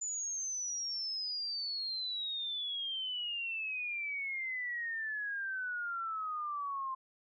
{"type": "exponential sweep", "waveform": "sine", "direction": "down", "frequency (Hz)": [7040, 1046.5], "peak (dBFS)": -35, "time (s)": [0.01, 6.95], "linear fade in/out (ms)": 10, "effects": []}